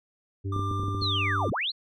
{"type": "harmonic tone", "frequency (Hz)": 98, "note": "G2", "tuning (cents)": 0, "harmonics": [1, 3, 4], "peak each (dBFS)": [-28, -38, -40], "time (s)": [0.44, 1.5], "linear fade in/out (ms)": 20}
{"type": "tone with tremolo", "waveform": "triangle", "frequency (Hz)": 1190, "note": "D6", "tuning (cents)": 22, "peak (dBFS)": -29, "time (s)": [0.52, 1.5], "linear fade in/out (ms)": 5, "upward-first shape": "sine", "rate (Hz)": 1.6, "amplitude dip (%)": 30}
{"type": "clicks", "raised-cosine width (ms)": 3, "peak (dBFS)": -23, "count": 8, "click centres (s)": [0.563, 0.594, 0.713, 0.797, 0.834, 0.883, 0.948, 1.02]}
{"type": "linear two-way sweep", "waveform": "sine", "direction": "down then up", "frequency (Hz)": [4407, 65.41, 4407], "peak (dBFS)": -26, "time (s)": [1.01, 1.72], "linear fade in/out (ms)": 20, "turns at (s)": 1.51}
{"effects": []}